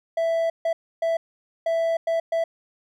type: tone bursts at uneven times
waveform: triangle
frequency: 661 Hz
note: E5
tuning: 5 cents sharp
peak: -18 dBFS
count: 6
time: 0.17-0.5 / 0.65-0.73 / 1.02-1.17 / 1.66-1.97 / 2.07-2.2 / 2.32-2.44 s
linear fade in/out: 5 ms
effects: none